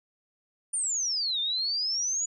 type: exponential two-way sweep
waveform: sine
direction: down then up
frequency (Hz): 9370 to 3564 to 6960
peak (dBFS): -26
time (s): 0.73-2.26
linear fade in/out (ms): 10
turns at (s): 1.4
effects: none